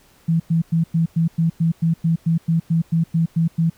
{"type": "tone bursts", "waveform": "sine", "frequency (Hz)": 164.81, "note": "E3", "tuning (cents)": 0, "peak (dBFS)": -14, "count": 16, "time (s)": [0.28, 3.7], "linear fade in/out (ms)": 10, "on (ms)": 120, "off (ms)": 100, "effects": ["pink hiss -54 dBFS RMS until 3.77 s"]}